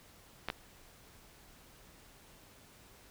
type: clicks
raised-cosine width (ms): 0.3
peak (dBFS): -18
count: 2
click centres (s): 0.486 / 0.501
effects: pink hiss -59 dBFS RMS until 3.1 s